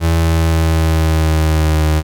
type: tone with pitch glide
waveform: 35% pulse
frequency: 82.41 to 77.78 Hz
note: E2 to D#2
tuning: 0 to 0 cents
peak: -9 dBFS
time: 0-2.03 s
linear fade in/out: 50 ms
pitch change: -100 cents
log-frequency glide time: 0.14-1.76 s
effects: none